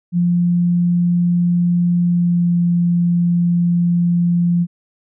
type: tone with pitch glide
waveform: sine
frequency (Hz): 174.61 to 173.3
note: F3 to F3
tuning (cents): 0 to -13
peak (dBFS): -12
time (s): 0.12-4.67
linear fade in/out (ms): 50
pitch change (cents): -13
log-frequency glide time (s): 2.01-2.57
effects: none